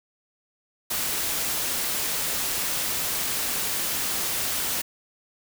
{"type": "noise", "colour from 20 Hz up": "white", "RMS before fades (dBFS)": -27, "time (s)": [0.9, 4.82], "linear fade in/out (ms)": 10, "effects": []}